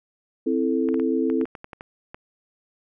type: chord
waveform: sine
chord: A minor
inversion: first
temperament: equal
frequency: 261.6 / 329.6 / 440 Hz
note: C4 / E4 / A4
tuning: 0 / 0 / 0 cents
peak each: -23 / -24 / -25 dBFS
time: 0.46-1.45 s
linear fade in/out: 10 ms
type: clicks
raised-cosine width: 0.5 ms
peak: -22 dBFS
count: 11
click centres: 0.888 / 0.943 / 0.998 / 1.3 / 1.413 / 1.455 / 1.552 / 1.644 / 1.732 / 1.809 / 2.145 s
effects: none